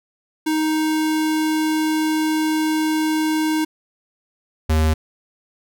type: tone pair in turn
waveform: square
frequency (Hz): 312.3 / 78.62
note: D#4 / D#2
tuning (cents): +7 / +19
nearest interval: 2 octaves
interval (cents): 2388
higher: first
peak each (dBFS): -18 / -15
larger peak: second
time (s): 0.46-3.65 / 4.69-4.94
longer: first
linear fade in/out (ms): 10
effects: none